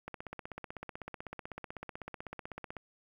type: click train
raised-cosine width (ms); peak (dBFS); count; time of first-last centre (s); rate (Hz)
0.5; -26; 44; 0.08-2.768; 16
effects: 10-bit